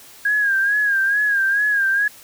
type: tone with vibrato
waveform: sine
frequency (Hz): 1631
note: G#6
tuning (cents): -32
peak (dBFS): -15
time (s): 0.25-2.08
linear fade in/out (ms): 5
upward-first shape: sine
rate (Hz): 2.3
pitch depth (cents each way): 71
effects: white hiss -44 dBFS RMS until 2.23 s